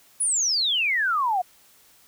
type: exponential sweep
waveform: sine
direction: down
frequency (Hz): 10480 to 698.5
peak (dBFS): -20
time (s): 0.2-1.42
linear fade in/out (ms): 10
effects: white hiss -56 dBFS RMS until 2.07 s